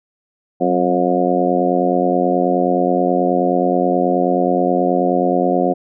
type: harmonic tone with a mistuned harmonic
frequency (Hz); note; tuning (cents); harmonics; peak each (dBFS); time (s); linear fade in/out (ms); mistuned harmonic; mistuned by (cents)
89.4; F2; +41; 2 / 3 / 4 / 5 / 6 / 7 / 8; -22 / -20 / -20 / -24 / -20 / -24 / -19; 0.6-5.74; 20; 2; +42
effects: none